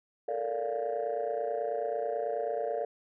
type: chord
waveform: sine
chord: Bb major seventh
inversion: third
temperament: just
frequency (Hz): 437 / 466.2 / 582.7 / 699.2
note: A4 / Bb4 / D5 / F5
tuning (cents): -12 / 0 / -14 / +2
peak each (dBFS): -36 / -34 / -33 / -34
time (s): 0.28-2.85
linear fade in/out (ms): 5
effects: tanh soft clip ceiling -23 dBFS